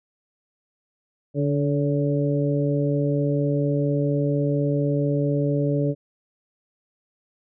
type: harmonic tone with a mistuned harmonic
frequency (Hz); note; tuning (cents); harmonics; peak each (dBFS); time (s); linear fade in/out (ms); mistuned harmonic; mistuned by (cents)
144.3; D3; -30; 1 / 2 / 3 / 4; -22 / -25 / -27 / -28; 1.34-5.95; 50; 4; -25
effects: none